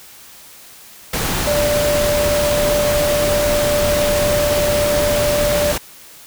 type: tone in noise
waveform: sine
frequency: 588 Hz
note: D5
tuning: 2 cents sharp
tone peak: -15 dBFS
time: 1.47-5.72 s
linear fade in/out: 5 ms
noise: pink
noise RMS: -20 dBFS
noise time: 1.13-5.78 s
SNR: +2 dB
effects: white hiss -41 dBFS RMS until 6.26 s